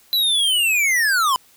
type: linear sweep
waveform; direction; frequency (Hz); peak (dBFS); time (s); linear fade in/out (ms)
square; down; 4005 to 987.8; -16; 0.13-1.36; 0
effects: white hiss -53 dBFS RMS until 1.56 s